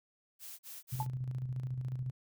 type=noise bursts; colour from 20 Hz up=blue; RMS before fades=-47 dBFS; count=3; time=0.39-1.07 s; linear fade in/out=50 ms; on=200 ms; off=40 ms
type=tone with tremolo; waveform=sine; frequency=127.8 Hz; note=C3; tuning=40 cents flat; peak=-33 dBFS; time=0.92-2.11 s; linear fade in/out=10 ms; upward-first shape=square; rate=14 Hz; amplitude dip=45%
type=tone with exponential decay; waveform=sine; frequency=870 Hz; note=A5; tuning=20 cents flat; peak=-29 dBFS; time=1-1.09 s; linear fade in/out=2 ms; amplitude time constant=19 ms
effects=none